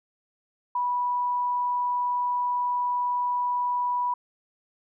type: tone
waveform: sine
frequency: 981 Hz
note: B5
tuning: 12 cents flat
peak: -23 dBFS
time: 0.75-4.14 s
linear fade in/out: 5 ms
effects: none